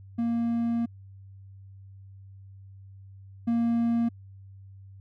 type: tone pair in turn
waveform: triangle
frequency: 233.1 / 233.1 Hz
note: A#3 / A#3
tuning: 0 / 0 cents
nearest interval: unison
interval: 0 cents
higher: neither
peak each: -22 / -20 dBFS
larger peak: second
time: 0.18-0.86 / 3.47-4.09 s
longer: first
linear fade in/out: 10 ms
effects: added 97 Hz sine -45 dBFS peak until 5 s